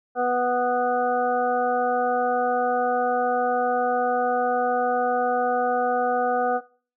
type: harmonic tone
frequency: 246.9 Hz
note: B3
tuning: in tune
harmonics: 1 / 2 / 3 / 5 / 6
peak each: -32 / -24 / -22 / -31 / -32 dBFS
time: 0.15-6.61 s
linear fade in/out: 50 ms
effects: noise-tail reverb RT60 0.4 s tail -19 dB re dry